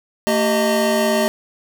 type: tone cluster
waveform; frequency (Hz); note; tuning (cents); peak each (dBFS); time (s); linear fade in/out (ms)
square; 225.2 / 388.8 / 619 / 905; A3 / G4 / D#5 / A5; +40 / -14 / -9 / +48; -21 / -23 / -19 / -27; 0.27-1.28; 0
effects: none